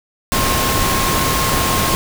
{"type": "tone in noise", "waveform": "sine", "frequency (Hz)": 1071, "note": "C6", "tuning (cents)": 40, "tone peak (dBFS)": -21, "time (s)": [0.32, 1.95], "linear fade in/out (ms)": 0, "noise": "pink", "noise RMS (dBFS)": -17, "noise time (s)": [0.32, 1.95], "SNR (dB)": -7, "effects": []}